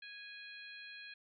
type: harmonic tone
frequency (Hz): 828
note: G#5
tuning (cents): -5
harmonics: 2 / 3 / 4 / 5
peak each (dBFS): -52 / -52 / -57 / -55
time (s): 0.02-1.14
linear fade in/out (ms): 5
effects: none